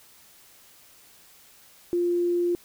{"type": "tone", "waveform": "sine", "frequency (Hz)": 349.2, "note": "F4", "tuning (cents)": 0, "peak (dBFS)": -21, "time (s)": [1.93, 2.55], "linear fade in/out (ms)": 0, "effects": ["white hiss -54 dBFS RMS until 2.64 s"]}